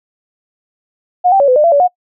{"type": "tone with pitch steps", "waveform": "sine", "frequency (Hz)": [721, 780, 562, 506, 601, 677, 571, 723], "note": ["F#5", "G5", "C#5", "B4", "D5", "E5", "D5", "F#5"], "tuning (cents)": [-45, -9, 24, 42, 40, 46, -49, -40], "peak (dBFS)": -6, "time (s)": [1.24, 1.88], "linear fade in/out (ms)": 20, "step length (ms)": 80, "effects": ["noise-tail reverb RT60 0.1 s tail -25 dB re dry"]}